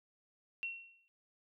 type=tone with exponential decay; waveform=sine; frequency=2726 Hz; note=F7; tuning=43 cents flat; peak=-34 dBFS; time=0.63-1.08 s; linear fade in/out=0 ms; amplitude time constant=96 ms; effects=none